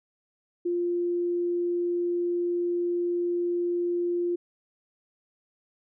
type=tone; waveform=sine; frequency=349.2 Hz; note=F4; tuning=in tune; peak=-24 dBFS; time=0.65-4.36 s; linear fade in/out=10 ms; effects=none